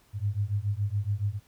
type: beating tone pair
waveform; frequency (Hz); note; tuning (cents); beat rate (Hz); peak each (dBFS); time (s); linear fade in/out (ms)
sine; 98.8 / 105.9; G2 / G#2; +14 / +34; 7.1; -29; 0.13-1.4; 50
effects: pink hiss -63 dBFS RMS until 1.47 s